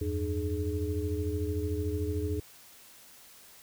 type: tone cluster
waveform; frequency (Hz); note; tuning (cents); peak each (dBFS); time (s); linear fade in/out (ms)
sine; 82.2 / 95.6 / 302.4 / 422; E2 / G2 / D#4 / G#4; -4 / -43 / -49 / +28; -32 / -36 / -36 / -35; 0.01-2.4; 5
effects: white hiss -54 dBFS RMS until 3.62 s